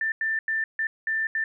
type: tone bursts at uneven times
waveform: sine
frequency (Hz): 1780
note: A6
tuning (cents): +20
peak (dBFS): -23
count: 6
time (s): 0.01-0.12 / 0.21-0.39 / 0.48-0.64 / 0.79-0.87 / 1.07-1.27 / 1.35-1.44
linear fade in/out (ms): 2
effects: none